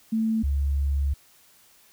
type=tone pair in turn; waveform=sine; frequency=222.2 / 69.99 Hz; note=A3 / C#2; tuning=+17 / +17 cents; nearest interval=octave + minor sixth; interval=2000 cents; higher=first; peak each=-21 dBFS; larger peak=neither; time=0.12-0.43 / 0.43-1.14 s; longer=second; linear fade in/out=10 ms; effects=white hiss -57 dBFS RMS until 1.92 s